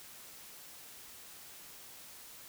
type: silence
effects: white hiss -52 dBFS RMS until 2.48 s